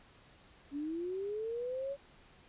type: linear sweep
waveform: sine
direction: up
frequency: 275.9 to 566 Hz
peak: -35 dBFS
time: 0.71-1.97 s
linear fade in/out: 50 ms
effects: pink hiss -61 dBFS RMS until 2.48 s + resampled to 8000 Hz